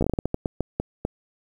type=slowing click train; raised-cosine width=2 ms; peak=-10 dBFS; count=13; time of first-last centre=0.01-1.051 s; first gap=14 ms; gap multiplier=1.3; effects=8-bit